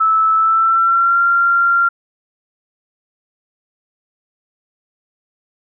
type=tone with pitch glide; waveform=sine; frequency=1309 to 1382.8 Hz; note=E6 to F6; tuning=-13 to -18 cents; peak=-10 dBFS; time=0-1.89 s; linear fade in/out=10 ms; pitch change=+95 cents; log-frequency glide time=0.35-1.2 s; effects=none